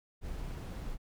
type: noise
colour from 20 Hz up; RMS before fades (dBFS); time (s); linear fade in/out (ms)
brown; -39; 0.21-0.98; 50
effects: none